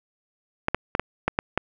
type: clicks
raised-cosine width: 0.5 ms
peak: -6 dBFS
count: 7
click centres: 0.684 / 0.746 / 0.951 / 0.996 / 1.28 / 1.389 / 1.576 s
effects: none